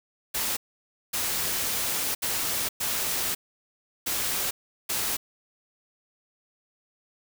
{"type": "noise bursts at uneven times", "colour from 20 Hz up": "white", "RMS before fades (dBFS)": -28, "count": 6, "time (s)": [[0.34, 0.57], [1.13, 2.15], [2.22, 2.69], [2.8, 3.35], [4.06, 4.51], [4.89, 5.17]], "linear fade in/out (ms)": 10, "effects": []}